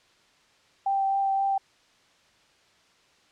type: tone with vibrato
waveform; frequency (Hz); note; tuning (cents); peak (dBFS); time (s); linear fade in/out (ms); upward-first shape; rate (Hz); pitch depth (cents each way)
sine; 783; G5; -2; -22; 0.86-1.58; 5; triangle; 3.8; 13
effects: white hiss -61 dBFS RMS until 3.31 s + low-pass 5000 Hz 12 dB/octave

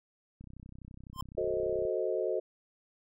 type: click train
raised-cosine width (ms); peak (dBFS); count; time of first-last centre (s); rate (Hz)
5; -36; 47; 0.41-1.852; 31.9
type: tone with exponential growth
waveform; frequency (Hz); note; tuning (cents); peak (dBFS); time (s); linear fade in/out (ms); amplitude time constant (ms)
square; 1046.5; C6; 0; -31; 1.13-1.21; 1; 17
type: chord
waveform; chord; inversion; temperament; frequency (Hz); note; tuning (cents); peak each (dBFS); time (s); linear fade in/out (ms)
sine; F# diminished seventh; none; equal with one note detuned; 370 / 440 / 523.3 / 626.9; F#4 / A4 / C5 / Eb5; 0 / 0 / 0 / +13; -34 / -34 / -35 / -35; 1.37-2.4; 10
effects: none

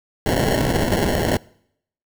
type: noise with sample-and-hold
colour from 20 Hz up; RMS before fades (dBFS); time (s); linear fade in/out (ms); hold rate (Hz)
violet; -19; 0.26-1.37; 0; 1225
effects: noise-tail reverb RT60 0.7 s tail -24 dB re dry

